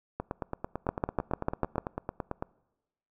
two click trains, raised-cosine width 1 ms, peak -18 / -12 dBFS, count 21 / 7, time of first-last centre 0.2-2.425 / 0.89-1.782 s, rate 8.99 / 6.73 Hz, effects noise-tail reverb RT60 1.0 s tail -24 dB re dry

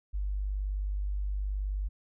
sine tone, 49.51 Hz, G1, 18 cents sharp, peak -29 dBFS, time 0.13-1.89 s, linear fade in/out 20 ms, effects none

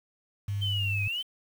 sine tone, 101 Hz, G#2, 48 cents flat, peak -28 dBFS, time 0.48-1.08 s, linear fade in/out 5 ms
sine linear two-way sweep, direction down then up, 3136 to 2489 to 3136 Hz, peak -29 dBFS, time 0.61-1.23 s, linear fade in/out 20 ms, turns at 1.04 s
effects 8-bit

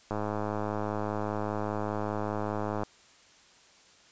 click train, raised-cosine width 1 ms, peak -18 dBFS, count 287, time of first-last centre 0.11-2.834 s, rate 105 Hz, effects white hiss -58 dBFS RMS until 4.11 s + resampled to 16000 Hz

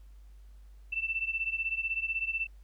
sine beating tone pair, 2663 / 2679 Hz, E7 / E7, +17 / +27 cents, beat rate 16 Hz, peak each -32 / -34 dBFS, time 0.92-2.47 s, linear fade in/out 10 ms, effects added 50 Hz sine -49 dBFS peak until 2.63 s + pink hiss -71 dBFS RMS until 2.63 s

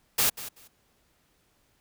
white noise with echo, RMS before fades -23 dBFS, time 0.18-0.3 s, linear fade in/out 10 ms, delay 190 ms, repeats 2, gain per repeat -15 dB, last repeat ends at 0.68 s, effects pink hiss -68 dBFS RMS until 1.8 s

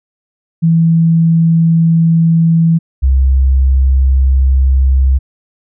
sine tone pair in turn, 164.81 / 66.16 Hz, E3 / C2, 0 / +20 cents, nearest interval octave + major third, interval 1580 cents, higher first, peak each -6 dBFS, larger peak neither, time 0.62-2.79 / 3.02-5.19 s, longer neither, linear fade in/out 20 ms, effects none

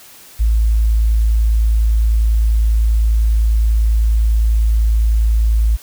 sine tone, 55 Hz, A1, in tune, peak -10 dBFS, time 0.39-5.77 s, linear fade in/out 20 ms, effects white hiss -41 dBFS RMS until 5.82 s

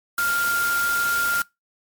sine tone in noise, 1398 Hz, F6, 1 cent sharp, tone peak -20 dBFS, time 0.18-1.42 s, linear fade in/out 2 ms, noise white, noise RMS -29 dBFS, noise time 0.18-1.42 s, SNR +6 dB, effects noise-tail reverb RT60 0.2 s tail -23 dB re dry + MP3 96 kbps

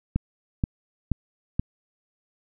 click train, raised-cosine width 5 ms, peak -10 dBFS, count 4, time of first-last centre 0.16-1.595 s, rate 2.09 Hz, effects none

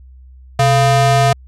square ring-modulated tone, 280.8 Hz, C#4, 22 cents sharp, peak -7 dBFS, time 0.59-1.33 s, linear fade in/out 5 ms, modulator 409 Hz, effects added 64 Hz sine -37 dBFS peak until 1.47 s + low-pass 9000 Hz 12 dB/octave

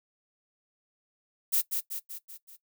violet noise with echo, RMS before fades -25 dBFS, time 1.52-1.62 s, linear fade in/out 20 ms, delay 190 ms, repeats 5, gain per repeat -5 dB, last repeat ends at 2.57 s, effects noise-tail reverb RT60 0.1 s tail -17 dB re dry

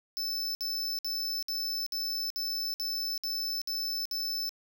square tone bursts, 5274 Hz, E8, in tune, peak -31 dBFS, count 10, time 0.17-4.492 s, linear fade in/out 0 ms, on 380 ms, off 58 ms, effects none

